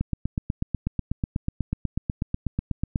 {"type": "click train", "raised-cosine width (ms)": 5, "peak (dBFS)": -12, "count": 25, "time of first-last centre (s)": [0.01, 2.958], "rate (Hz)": 8.14, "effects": []}